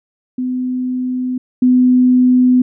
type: tone pair in turn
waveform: sine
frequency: 253.1 / 251.6 Hz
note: B3 / B3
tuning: +43 / +32 cents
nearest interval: unison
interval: 11 cents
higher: first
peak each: -16 / -7 dBFS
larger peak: second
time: 0.38-1.38 / 1.62-2.62 s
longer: neither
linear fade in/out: 5 ms
effects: none